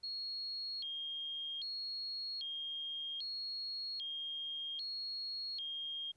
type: tone with vibrato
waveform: sine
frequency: 3729 Hz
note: A#7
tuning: in tune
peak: -39 dBFS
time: 0.03-6.12 s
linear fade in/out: 10 ms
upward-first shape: square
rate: 0.63 Hz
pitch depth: 250 cents each way
effects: pink hiss -75 dBFS RMS until 6.16 s + resampled to 24000 Hz